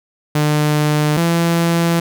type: tone pair in turn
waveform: sawtooth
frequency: 150.2 / 168.59 Hz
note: D3 / E3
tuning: +39 / +39 cents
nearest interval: major second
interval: 200 cents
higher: second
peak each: -9 dBFS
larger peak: neither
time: 0.35-1.17 / 1.17-2 s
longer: second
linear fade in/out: 5 ms
effects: none